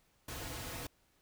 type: noise with comb filter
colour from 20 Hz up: pink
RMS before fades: -43 dBFS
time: 0.28-0.87 s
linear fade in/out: 5 ms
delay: 5.1 ms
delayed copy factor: -0.65
effects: pink hiss -72 dBFS RMS until 1.21 s